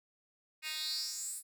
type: tone with high-pass filter sweep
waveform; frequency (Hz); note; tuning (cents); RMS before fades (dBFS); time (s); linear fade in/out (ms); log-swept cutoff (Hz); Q
10% pulse; 310.7; D#4; -2; -39; 0.62-1.43; 50; 2600 to 10000; 5
effects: none